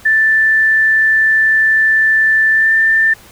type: tone with pitch glide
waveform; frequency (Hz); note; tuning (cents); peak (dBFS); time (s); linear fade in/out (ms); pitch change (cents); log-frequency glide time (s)
sine; 1764 to 1784.5; A6 to A6; +4 to +24; -8; 0.05-3.14; 10; +20; 2.51-2.74
effects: pink hiss -41 dBFS RMS until 3.31 s